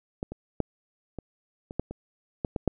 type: clicks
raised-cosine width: 2 ms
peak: -17 / -23 / -11 / -22 / -24 / -13 / -23 / -14 / -15 / -9 dBFS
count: 10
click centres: 0.229 / 0.32 / 0.603 / 1.187 / 1.709 / 1.796 / 1.91 / 2.448 / 2.562 / 2.677 s
effects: none